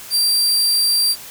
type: tone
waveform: sawtooth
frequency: 4713 Hz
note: D8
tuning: 5 cents sharp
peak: -11 dBFS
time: 0.1-1.16 s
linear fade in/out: 50 ms
effects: white hiss -36 dBFS RMS until 1.3 s